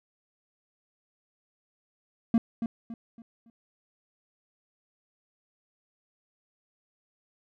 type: tone with echo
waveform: triangle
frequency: 229.8 Hz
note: A#3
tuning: 25 cents flat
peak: -16 dBFS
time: 2.34-2.38 s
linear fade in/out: 2 ms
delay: 280 ms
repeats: 4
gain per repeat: -9 dB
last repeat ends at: 3.5 s
effects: none